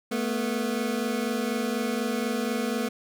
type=tone pair together; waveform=25% pulse; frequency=219.8 / 243.9 Hz; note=A3 / B3; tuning=-2 / -21 cents; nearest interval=major second; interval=181 cents; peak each=-25 / -25 dBFS; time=0.11-2.89 s; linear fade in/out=10 ms; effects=none